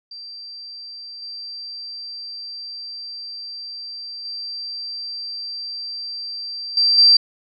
sine tone with level steps, 4699 Hz, D8, in tune, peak -33 / -30 / -27 / -13 / -8 dBFS, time 0.11-7.17 s, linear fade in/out 5 ms, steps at 1.22 / 4.25 / 6.77 / 6.98 s, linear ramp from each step 2 ms, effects none

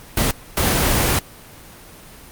pink noise bursts at uneven times, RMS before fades -17 dBFS, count 2, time 0.17-0.31 / 0.57-1.19 s, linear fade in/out 2 ms, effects pink hiss -41 dBFS RMS until 2.31 s + Opus 24 kbps

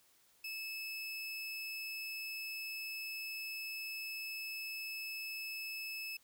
30% pulse tone, 2606 Hz, E7, 20 cents flat, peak -38 dBFS, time 0.44-6.17 s, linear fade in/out 5 ms, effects white hiss -69 dBFS RMS until 6.23 s

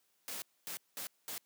white noise bursts at uneven times, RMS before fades -42 dBFS, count 4, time 0.28-0.42 / 0.67-0.77 / 0.97-1.07 / 1.28-1.38 s, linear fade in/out 0 ms, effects white hiss -75 dBFS RMS until 1.45 s + high-pass 150 Hz 12 dB/octave

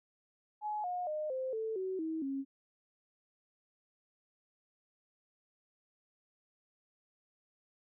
sine tone with pitch steps, 845 / 718.8 / 611.5 / 520.2 / 442.5 / 376.4 / 320.2 / 272.4 Hz, G#5 / F5 / D#5 / C5 / A4 / F#4 / D#4 / C#4, +30 / +50 / -30 / -10 / +10 / +30 / +50 / -30 cents, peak -34 dBFS, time 0.61-2.45 s, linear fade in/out 50 ms, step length 230 ms, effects none

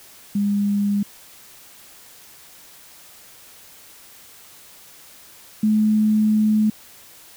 sine tone pair in turn, 202.9 / 214.5 Hz, G#3 / A3, -40 / -44 cents, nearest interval minor second, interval 96 cents, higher second, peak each -17 / -14 dBFS, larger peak second, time 0.35-1.03 / 5.63-6.7 s, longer second, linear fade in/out 5 ms, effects white hiss -46 dBFS RMS until 7.36 s

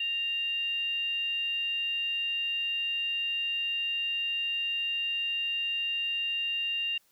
sine tone with frequency modulation, 2794 Hz, F7, in tune, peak -28 dBFS, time 0-6.98 s, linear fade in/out 5 ms, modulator 946 Hz, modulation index 0.23, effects white hiss -67 dBFS RMS until 7.11 s

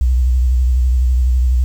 sine tone with vibrato, 62.5 Hz, B1, 21 cents sharp, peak -10 dBFS, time 0.01-1.64 s, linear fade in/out 0 ms, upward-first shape sine, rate 12 Hz, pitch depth 72 cents each way, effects 7-bit

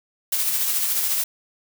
blue noise with tremolo, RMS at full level -21 dBFS, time 0.32-1.24 s, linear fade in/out 5 ms, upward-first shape sine, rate 14 Hz, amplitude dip 35%, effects none

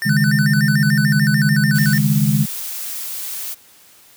square tone with vibrato, 1646 Hz, G#6, 16 cents flat, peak -20 dBFS, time 0.02-1.98 s, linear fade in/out 0 ms, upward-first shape square, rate 6.8 Hz, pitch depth 160 cents each way
sine chord, C# suspended second, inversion none, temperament equal, 138.59 / 155.56 / 207.7 Hz, C#3 / D#3 / G#3, 0 / 0 / 0 cents, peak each -17 dBFS, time 0.05-2.46 s, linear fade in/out 20 ms
blue noise, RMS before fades -27 dBFS, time 1.74-3.55 s, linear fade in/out 20 ms
effects white hiss -48 dBFS RMS until 4.16 s + high-pass 60 Hz 12 dB/octave

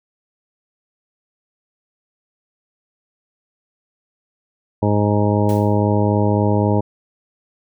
harmonic tone, 103.83 Hz, G#2, in tune, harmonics 1 / 2 / 3 / 4 / 5 / 6 / 8 / 9, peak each -17 / -20 / -22 / -23 / -24 / -25 / -26 / -27 dBFS, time 4.82-6.81 s, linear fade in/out 10 ms
white noise with exponential decay, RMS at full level -35 dBFS, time 5.49-5.85 s, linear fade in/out 1 ms, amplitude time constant 77 ms
effects none

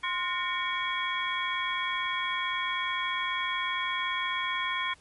sine tone cluster, 1049 / 1438 / 1831 / 2245 / 3320 Hz, C6 / F#6 / A#6 / C#7 / G#7, +4 / -50 / -32 / +21 / -1 cents, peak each -32 / -39 / -35 / -33 / -35 dBFS, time 0.03-4.94 s, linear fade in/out 10 ms, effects pink hiss -59 dBFS RMS until 5 s + MP3 48 kbps

